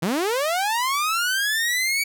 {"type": "linear sweep", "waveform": "sawtooth", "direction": "up", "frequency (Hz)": [149.4, 2281], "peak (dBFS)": -17, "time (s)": [0.02, 2.04], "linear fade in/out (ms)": 10, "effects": []}